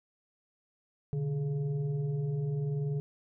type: tone with frequency modulation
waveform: sine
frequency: 146.83 Hz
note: D3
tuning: in tune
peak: -29 dBFS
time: 1.13-3 s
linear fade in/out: 0 ms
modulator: 273 Hz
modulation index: 0.57
effects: none